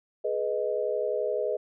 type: chord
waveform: sine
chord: G# minor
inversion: none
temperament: equal with one note detuned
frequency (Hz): 422.3 / 493.9 / 622.3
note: G#4 / B4 / D#5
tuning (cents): +29 / 0 / 0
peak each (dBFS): -30 / -30 / -30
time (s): 0.24-1.57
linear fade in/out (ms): 10
effects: none